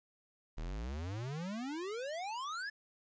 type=exponential sweep; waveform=square; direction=up; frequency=36.71 to 1755 Hz; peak=-39 dBFS; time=0.57-2.7 s; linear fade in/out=10 ms; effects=resampled to 16000 Hz + 11-bit